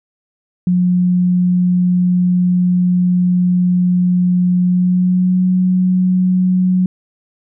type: tone with pitch glide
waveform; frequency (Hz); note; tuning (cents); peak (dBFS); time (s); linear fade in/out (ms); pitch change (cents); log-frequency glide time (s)
sine; 179.6 to 183.59; F3 to F#3; +49 to -13; -10; 0.67-6.86; 2; +38; 4.62-5.45
effects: none